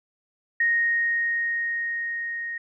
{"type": "tone with level ramp", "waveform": "sine", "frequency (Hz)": 1864.7, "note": "A#6", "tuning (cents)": 0, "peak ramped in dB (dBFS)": [-18, -29], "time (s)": [0.6, 2.58], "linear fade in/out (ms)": 5, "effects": []}